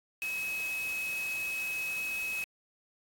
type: tone in noise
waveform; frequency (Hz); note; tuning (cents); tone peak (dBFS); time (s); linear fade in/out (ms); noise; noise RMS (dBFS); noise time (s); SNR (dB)
sine; 2559; D#7; +48; -32; 0.22-2.44; 0; white; -44; 0.22-2.44; +9
effects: AAC 64 kbps